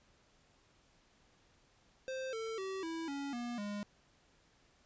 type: tone with pitch steps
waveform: square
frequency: 523.3 / 447.7 / 383.1 / 327.8 / 280.4 / 239.9 / 205.3 Hz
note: C5 / A4 / G4 / E4 / C#4 / A#3 / G#3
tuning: 0 / +30 / -40 / -10 / +20 / +50 / -20 cents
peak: -39 dBFS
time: 2.08-3.83 s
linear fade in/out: 0 ms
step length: 250 ms
effects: pink hiss -69 dBFS RMS until 4.85 s + resampled to 16000 Hz